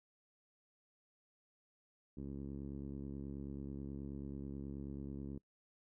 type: tone with low-pass filter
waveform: 10% pulse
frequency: 69.3 Hz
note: C#2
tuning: in tune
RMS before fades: -45 dBFS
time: 2.17-5.38 s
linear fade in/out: 5 ms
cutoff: 290 Hz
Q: 1.4
effects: noise-tail reverb RT60 0.1 s tail -24 dB re dry